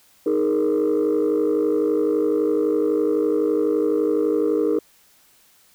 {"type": "chord", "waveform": "sine", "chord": "D# suspended fourth", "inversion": "none", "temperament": "just", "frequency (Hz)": [311.1, 414.8, 466.7], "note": ["D#4", "G#4", "A#4"], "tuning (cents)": [0, -2, 2], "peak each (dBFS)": -20, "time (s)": [0.26, 4.79], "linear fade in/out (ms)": 5, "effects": ["tanh soft clip ceiling -13 dBFS", "white hiss -56 dBFS RMS until 5.74 s"]}